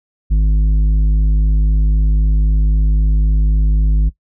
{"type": "tone with tanh clipping", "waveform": "sine", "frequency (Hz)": 51.91, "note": "G#1", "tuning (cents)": 0, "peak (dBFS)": -11, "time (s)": [0.3, 4.1], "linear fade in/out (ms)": 20, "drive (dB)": 8, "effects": ["noise-tail reverb RT60 0.1 s tail -18 dB re dry"]}